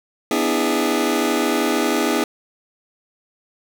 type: chord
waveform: sawtooth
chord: E dominant seventh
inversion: second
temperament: just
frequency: 247.2 / 296.7 / 329.6 / 412 Hz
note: B3 / D4 / E4 / G#4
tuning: +2 / +18 / 0 / -14 cents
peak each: -19 dBFS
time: 0.31-2.24 s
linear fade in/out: 2 ms
effects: none